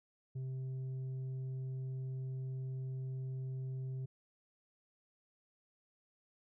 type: tone with tanh clipping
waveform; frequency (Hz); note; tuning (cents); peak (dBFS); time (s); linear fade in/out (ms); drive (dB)
sine; 130.81; C3; 0; -39; 0.35-4.06; 10; 4
effects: none